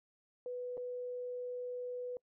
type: tone with dropouts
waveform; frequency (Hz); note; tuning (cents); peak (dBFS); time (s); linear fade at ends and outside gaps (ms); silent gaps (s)
sine; 494.6; B4; +3; -38; 0.46-2.17; 1; 0.771-0.777
effects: noise-tail reverb RT60 0.1 s tail -26 dB re dry